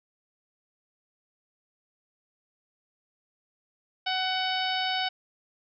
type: harmonic tone with a mistuned harmonic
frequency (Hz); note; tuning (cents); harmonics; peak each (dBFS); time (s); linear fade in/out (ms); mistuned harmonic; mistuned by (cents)
748; F#5; +19; 1 / 2 / 3 / 4 / 5 / 6 / 7; -30 / -34 / -36 / -32 / -34 / -38 / -40; 4.06-5.09; 10; 6; +18
effects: none